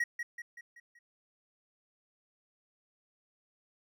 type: tone with echo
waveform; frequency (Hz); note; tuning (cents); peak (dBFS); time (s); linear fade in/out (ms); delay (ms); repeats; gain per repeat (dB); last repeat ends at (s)
triangle; 1902; A#6; +34; -26; 0-0.04; 5; 190; 5; -6; 0.99
effects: none